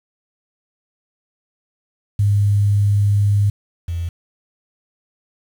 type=tone pair in turn; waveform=sine; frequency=101.9 / 85.3 Hz; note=G#2 / F2; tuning=-32 / -40 cents; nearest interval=minor third; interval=308 cents; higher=first; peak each=-12 / -20 dBFS; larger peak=first; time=2.19-3.5 / 3.88-4.09 s; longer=first; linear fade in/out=5 ms; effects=7-bit